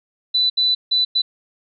sine tone bursts at uneven times, 3987 Hz, B7, 16 cents sharp, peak -14 dBFS, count 4, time 0.34-0.5 / 0.57-0.75 / 0.91-1.05 / 1.15-1.22 s, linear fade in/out 10 ms, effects none

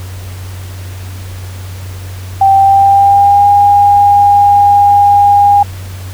sine tone with pitch glide, 782 to 812.4 Hz, G5 to G#5, -4 to -38 cents, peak -3 dBFS, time 2.41-5.63 s, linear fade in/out 5 ms, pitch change +66 cents, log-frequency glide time 2.55-3.47 s, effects added 93 Hz sine -22 dBFS peak until 6.13 s + pink hiss -33 dBFS RMS until 6.13 s

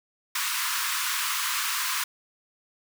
pink high-pass noise, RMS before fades -28 dBFS, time 0.35-2.04 s, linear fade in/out 5 ms, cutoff 970 Hz, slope 96 dB/octave, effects none

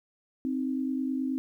sine tone pair together, 261.6 / 311.1 Hz, C4 / D#4, 0 / 0 cents, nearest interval minor third, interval 300 cents, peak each -28 / -34 dBFS, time 0.45-1.38 s, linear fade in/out 0 ms, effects 11-bit

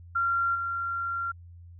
sine tone with level steps, 1378 Hz, F6, 24 cents flat, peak -23 / -28 dBFS, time 0.15-1.32 s, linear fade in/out 10 ms, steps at 0.54 s, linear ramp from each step 20 ms, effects added 86 Hz sine -45 dBFS peak until 1.79 s

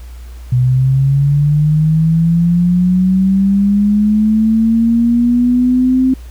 sine linear sweep, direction up, 123.47 to 261.6 Hz, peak -8 dBFS, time 0.52-6.14 s, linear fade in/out 5 ms, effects added 60 Hz sine -28 dBFS peak until 6.3 s + pink hiss -45 dBFS RMS until 6.3 s

